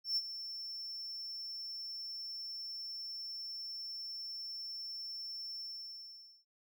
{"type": "tone with ADSR envelope", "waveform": "triangle", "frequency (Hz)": 5390, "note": "E8", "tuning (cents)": 38, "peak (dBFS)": -28, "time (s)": [0.04, 6.45], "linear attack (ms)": 130, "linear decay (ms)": 37, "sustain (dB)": -12, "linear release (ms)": 850, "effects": []}